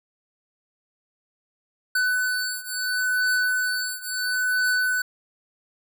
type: beating tone pair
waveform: square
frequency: 1499 / 1499.73 Hz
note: F#6 / F#6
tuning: +22 / +23 cents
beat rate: 0.73 Hz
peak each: -25 / -27 dBFS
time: 1.95-5.02 s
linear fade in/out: 5 ms
effects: none